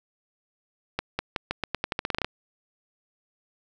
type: accelerating click train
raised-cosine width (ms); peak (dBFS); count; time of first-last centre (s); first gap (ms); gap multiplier
0.3; -10; 15; 0.99-2.246; 200; 0.86
effects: none